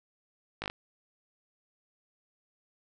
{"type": "slowing click train", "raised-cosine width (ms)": 0.3, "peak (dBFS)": -18, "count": 5, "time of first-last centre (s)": [0.62, 0.699], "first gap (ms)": 19, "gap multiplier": 1.03, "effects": []}